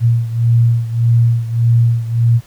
sine beating tone pair, 116.54 / 118.24 Hz, A#2 / A#2, 0 / +25 cents, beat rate 1.7 Hz, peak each -11 / -15 dBFS, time 0-2.41 s, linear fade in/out 50 ms, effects pink hiss -46 dBFS RMS until 2.46 s

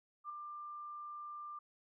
sine tone with ADSR envelope, 1190 Hz, D6, 22 cents sharp, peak -39 dBFS, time 0.24-1.59 s, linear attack 56 ms, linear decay 5 ms, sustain -5 dB, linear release 6 ms, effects none

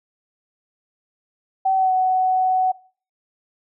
sine tone with pitch glide, 765 to 746.2 Hz, G5 to F#5, -42 to +14 cents, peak -15 dBFS, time 1.65-2.72 s, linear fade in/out 10 ms, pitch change -44 cents, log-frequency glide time 1.75-1.92 s, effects noise-tail reverb RT60 0.4 s tail -20 dB re dry

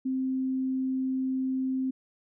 sine tone, 261.6 Hz, C4, in tune, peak -26 dBFS, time 0.05-1.91 s, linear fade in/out 10 ms, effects none

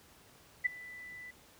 sine tone with ADSR envelope, 1987 Hz, B6, 10 cents sharp, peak -23 dBFS, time 0.64-1.31 s, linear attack 20 ms, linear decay 10 ms, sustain -22 dB, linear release 8 ms, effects pink hiss -60 dBFS RMS until 1.59 s + high-pass 60 Hz 12 dB/octave

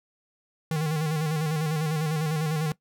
square tone with vibrato, 155.56 Hz, D#3, in tune, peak -25 dBFS, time 0.71-2.72 s, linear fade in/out 2 ms, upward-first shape square, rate 10 Hz, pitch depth 51 cents each way, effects noise-tail reverb RT60 0.1 s tail -19 dB re dry

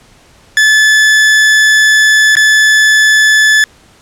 40% pulse tone with dropouts, 1732 Hz, A6, 28 cents flat, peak -4 dBFS, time 0.57-3.64 s, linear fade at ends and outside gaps 1 ms, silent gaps 2.354-2.368 s, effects pink hiss -44 dBFS RMS until 4.01 s + low-pass 9000 Hz 12 dB/octave

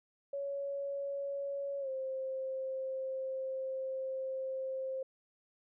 sine tone with pitch glide, 559 to 527.6 Hz, C#5 to C5, +14 to +14 cents, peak -35 dBFS, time 0.33-5.03 s, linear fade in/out 5 ms, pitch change -100 cents, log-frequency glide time 1.8-1.89 s, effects none

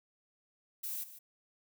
violet noise with echo, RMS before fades -39 dBFS, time 0.83-1.04 s, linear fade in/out 10 ms, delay 150 ms, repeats 1, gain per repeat -13 dB, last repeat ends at 1.19 s, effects none

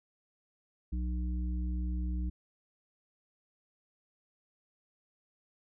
harmonic tone, 61.2 Hz, B1, 15 cents flat, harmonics 1 / 3 / 5, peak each -31 / -41 / -45 dBFS, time 0.92-2.3 s, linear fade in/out 10 ms, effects none

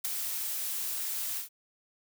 blue noise with ADSR envelope, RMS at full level -29 dBFS, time 0.04-1.49 s, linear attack 10 ms, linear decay 12 ms, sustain -5 dB, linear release 120 ms, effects none

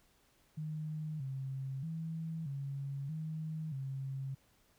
sine tone with pitch steps, 154.6 / 134.1 / 162.1 / 138.7 / 157.4 / 135 Hz, D#3 / C3 / E3 / C#3 / D#3 / C#3, -11 / +43 / -29 / +1 / +20 / -45 cents, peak -37 dBFS, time 0.57-4.35 s, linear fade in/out 10 ms, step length 630 ms, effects pink hiss -70 dBFS RMS until 4.78 s

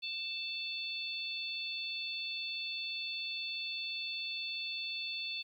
harmonic tone, 883 Hz, A5, 6 cents sharp, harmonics 3 / 4 / 5, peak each -40 / -41 / -42 dBFS, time 0.02-5.43 s, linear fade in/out 20 ms, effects 12-bit

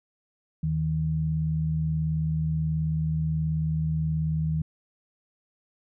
sine tone pair together, 78.6 / 157.2 Hz, D#2 / D#3, +18 / +18 cents, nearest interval octave, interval 1200 cents, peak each -31 / -24 dBFS, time 0.63-4.62 s, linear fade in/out 5 ms, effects none

